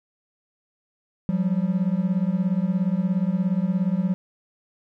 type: beating tone pair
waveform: triangle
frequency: 176 / 193 Hz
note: F3 / G3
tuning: +14 / -27 cents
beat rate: 17 Hz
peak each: -21 dBFS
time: 1.29-4.14 s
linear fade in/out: 0 ms
effects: none